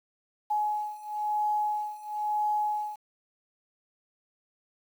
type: beating tone pair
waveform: sine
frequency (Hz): 842 / 843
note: G#5 / G#5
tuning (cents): +24 / +26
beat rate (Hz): 1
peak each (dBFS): -31 / -29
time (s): 0.5-2.96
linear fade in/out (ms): 10
effects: 9-bit